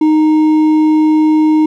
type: tone with hard clipping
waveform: triangle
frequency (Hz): 309.8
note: D#4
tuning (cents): -7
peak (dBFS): -8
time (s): 0.01-1.66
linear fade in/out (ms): 5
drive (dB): 8
effects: none